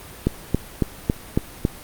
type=click train; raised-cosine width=3 ms; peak=-4 dBFS; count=6; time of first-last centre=0.27-1.651 s; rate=3.62 Hz; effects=pink hiss -40 dBFS RMS until 1.83 s + Opus 32 kbps